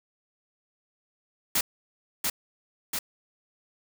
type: noise with echo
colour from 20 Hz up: white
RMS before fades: -24 dBFS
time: 1.55-1.61 s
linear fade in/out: 5 ms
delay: 690 ms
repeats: 2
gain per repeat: -3 dB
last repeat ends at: 2.99 s
effects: none